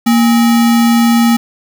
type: tone with sample-and-hold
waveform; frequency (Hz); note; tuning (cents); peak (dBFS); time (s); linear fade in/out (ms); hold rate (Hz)
sine; 233.1; A#3; 0; -6; 0.06-1.37; 10; 1050
effects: none